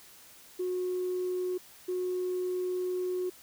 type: tone pair in turn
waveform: sine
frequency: 364.3 / 364.3 Hz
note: F#4 / F#4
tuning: -27 / -27 cents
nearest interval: unison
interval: 0 cents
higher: neither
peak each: -28 dBFS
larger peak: neither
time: 0.59-1.58 / 1.88-3.3 s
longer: second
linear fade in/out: 10 ms
effects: tanh soft clip ceiling -25 dBFS + white hiss -54 dBFS RMS until 3.42 s